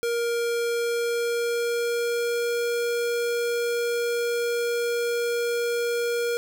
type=tone with pitch glide; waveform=square; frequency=470 to 473.8 Hz; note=A#4 to A#4; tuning=+14 to +28 cents; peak=-24 dBFS; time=0.03-6.37 s; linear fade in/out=0 ms; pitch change=+14 cents; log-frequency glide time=0.7-2.64 s; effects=none